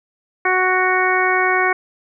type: harmonic tone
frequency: 370 Hz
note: F#4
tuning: in tune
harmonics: 1 / 2 / 3 / 4 / 5 / 6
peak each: -21 / -21 / -21 / -21 / -21 / -21 dBFS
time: 0.45-1.73 s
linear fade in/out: 5 ms
effects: none